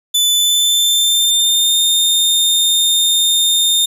sawtooth tone with pitch glide, 3500 to 3642 Hz, A7 to A#7, -10 to -41 cents, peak -8 dBFS, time 0.14-3.86 s, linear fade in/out 10 ms, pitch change +69 cents, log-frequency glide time 0.33-1.77 s, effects none

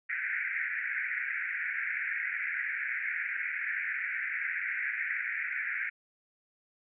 white band-pass noise, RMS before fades -34 dBFS, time 0.09-5.9 s, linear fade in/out 10 ms, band 1500 to 2300 Hz, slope 96 dB/octave, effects none

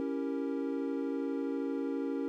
triangle chord, C# diminished seventh, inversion none, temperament equal, 277.2 / 329.6 / 392 / 466.2 Hz, C#4 / E4 / G4 / Bb4, 0 / 0 / 0 / 0 cents, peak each -32 / -38 / -38 / -37 dBFS, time 0-2.28 s, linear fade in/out 0 ms, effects none

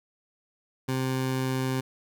20% pulse tone, 130.7 Hz, C3, 1 cent flat, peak -21 dBFS, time 0.88-1.81 s, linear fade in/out 10 ms, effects none

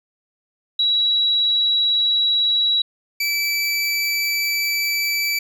sine / 25% pulse tone pair in turn, 3894 / 2315 Hz, B7 / D7, -25 / -25 cents, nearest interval major sixth, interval 900 cents, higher first, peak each -15 dBFS, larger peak neither, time 0.79-2.82 / 3.2-5.39 s, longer second, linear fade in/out 5 ms, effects 9-bit

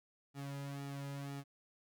sawtooth tone with flanger, 140 Hz, C#3, 18 cents sharp, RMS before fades -44 dBFS, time 0.34-1.44 s, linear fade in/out 50 ms, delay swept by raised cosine 1.9 to 2.71 ms, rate 2 Hz, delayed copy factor -0.75, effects none

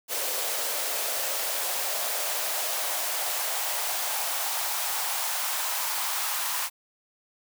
white noise with high-pass filter sweep, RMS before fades -29 dBFS, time 0.08-6.7 s, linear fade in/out 50 ms, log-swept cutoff 510 to 950 Hz, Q 2.6, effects none

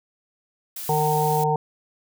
blue noise, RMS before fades -33 dBFS, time 0.76-1.44 s, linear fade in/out 5 ms
harmonic tone, 152.1 Hz, D#3, 39 cents flat, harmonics 1 / 3 / 5 / 6, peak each -24 / -24 / -24 / -24 dBFS, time 0.89-1.56 s, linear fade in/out 2 ms
effects none

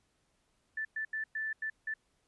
sine tone bursts at uneven times, 1760 Hz, A6, in tune, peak -33 dBFS, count 6, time 0.77-0.85 / 0.96-1.05 / 1.13-1.24 / 1.35-1.53 / 1.62-1.7 / 1.87-1.94 s, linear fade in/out 5 ms, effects pink hiss -75 dBFS RMS until 2.27 s + resampled to 24000 Hz

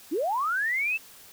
sine linear sweep, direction up, 262.7 to 2689 Hz, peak -24 dBFS, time 0.11-0.98 s, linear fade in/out 20 ms, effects white hiss -50 dBFS RMS until 1.32 s

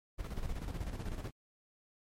brown noise with tremolo, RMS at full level -37 dBFS, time 0.18-1.31 s, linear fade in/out 20 ms, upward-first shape square, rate 16 Hz, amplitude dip 55%, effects MP3 64 kbps

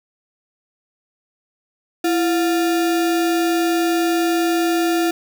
sine tone with sample-and-hold, 335.1 Hz, E4, 29 cents sharp, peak -15 dBFS, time 2.04-5.11 s, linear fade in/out 5 ms, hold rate 1050 Hz, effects none

